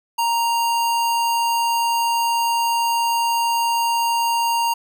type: tone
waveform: square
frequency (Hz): 932.3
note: A#5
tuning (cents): 0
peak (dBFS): -18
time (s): 0.18-4.74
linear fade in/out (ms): 10
effects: 10-bit